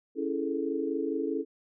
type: chord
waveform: sine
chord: A major seventh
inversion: first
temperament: equal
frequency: 277.2 / 329.6 / 415.3 / 440 Hz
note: C#4 / E4 / G#4 / A4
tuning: 0 / 0 / 0 / 0 cents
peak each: -33 / -33 / -36 / -33 dBFS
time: 0.15-1.45 s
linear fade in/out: 50 ms
effects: none